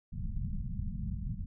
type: low-pass noise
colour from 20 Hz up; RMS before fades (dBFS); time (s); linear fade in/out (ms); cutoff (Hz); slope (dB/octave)
pink; -36; 0.12-1.46; 10; 220; 96
effects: none